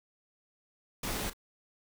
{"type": "noise with echo", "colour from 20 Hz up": "pink", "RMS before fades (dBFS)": -35, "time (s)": [1.03, 1.3], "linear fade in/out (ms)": 5, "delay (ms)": 34, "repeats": 1, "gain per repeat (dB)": -14, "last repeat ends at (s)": 1.334, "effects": []}